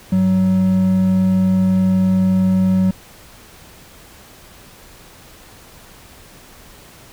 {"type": "tone pair together", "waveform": "triangle", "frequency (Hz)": [99.38, 187.6], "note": ["G2", "F#3"], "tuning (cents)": [24, 24], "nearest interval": "major seventh", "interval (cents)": 1100, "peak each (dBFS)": [-22, -10], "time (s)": [0.12, 2.91], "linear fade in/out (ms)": 5, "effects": ["pink hiss -43 dBFS RMS until 7.12 s"]}